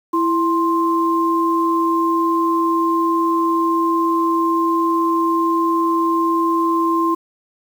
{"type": "tone pair together", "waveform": "sine", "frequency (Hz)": [332, 1049.8], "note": ["E4", "C6"], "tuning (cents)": [12, 5], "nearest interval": "octave + minor sixth", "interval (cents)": 1993, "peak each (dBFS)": -17, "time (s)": [0.13, 7.15], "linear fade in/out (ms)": 10, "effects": ["7-bit"]}